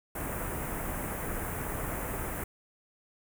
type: band-stop noise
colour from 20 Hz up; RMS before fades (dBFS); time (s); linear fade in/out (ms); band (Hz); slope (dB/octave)
pink; -35; 0.15-2.44; 5; 2100 to 9000; 24
effects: none